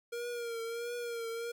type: tone with vibrato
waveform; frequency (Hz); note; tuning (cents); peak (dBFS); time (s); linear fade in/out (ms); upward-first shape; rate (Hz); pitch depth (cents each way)
square; 469; A#4; +11; -37; 0.12-1.52; 10; triangle; 1.5; 54
effects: 13-bit